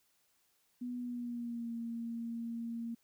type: tone with pitch glide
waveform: sine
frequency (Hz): 245.7 to 231.9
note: B3 to A#3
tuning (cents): -9 to -9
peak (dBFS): -37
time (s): 0.81-2.95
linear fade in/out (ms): 10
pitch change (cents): -100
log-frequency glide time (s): 0.99-1.72
effects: white hiss -74 dBFS RMS until 3.03 s